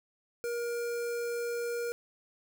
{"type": "tone with notch filter", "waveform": "square", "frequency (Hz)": 473.6, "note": "A#4", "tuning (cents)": 27, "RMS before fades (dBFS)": -34, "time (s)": [0.44, 1.92], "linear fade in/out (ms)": 0, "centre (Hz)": 3400, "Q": 1.5, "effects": []}